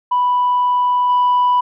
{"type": "tone with level steps", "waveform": "sine", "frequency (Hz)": 987.8, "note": "B5", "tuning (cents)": 0, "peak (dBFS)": [-11, -9], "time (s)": [0.11, 1.61], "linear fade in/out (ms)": 10, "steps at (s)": 1.09, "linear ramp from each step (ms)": 10, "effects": ["tanh soft clip ceiling -9 dBFS"]}